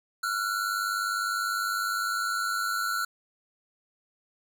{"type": "tone pair together", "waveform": "square", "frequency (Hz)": [1360.1, 1460], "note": ["F6", "F#6"], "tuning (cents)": [-46, -24], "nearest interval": "minor second", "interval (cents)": 122, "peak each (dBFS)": [-30, -31], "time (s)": [0.23, 3.05], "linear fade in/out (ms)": 5, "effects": []}